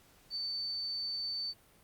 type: tone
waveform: sine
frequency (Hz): 4540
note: C#8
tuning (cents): +41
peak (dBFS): -34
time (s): 0.3-1.54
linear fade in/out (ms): 50
effects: pink hiss -63 dBFS RMS until 1.83 s + Opus 48 kbps